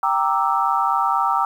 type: chord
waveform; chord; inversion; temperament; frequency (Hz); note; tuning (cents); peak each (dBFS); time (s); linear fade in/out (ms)
sine; E half-diminished seventh; first; equal; 784 / 932.3 / 1174.7 / 1318.5; G5 / Bb5 / D6 / E6; 0 / 0 / 0 / 0; -22; 0.03-1.45; 2
effects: 8-bit